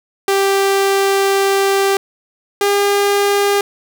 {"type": "tone pair in turn", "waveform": "sawtooth", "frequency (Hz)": [392.6, 403.6], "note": ["G4", "G#4"], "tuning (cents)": [3, -49], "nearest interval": "unison", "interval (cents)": 48, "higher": "second", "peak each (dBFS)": -8, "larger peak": "neither", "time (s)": [[0.28, 1.97], [2.61, 3.61]], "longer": "first", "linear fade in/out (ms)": 2, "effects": []}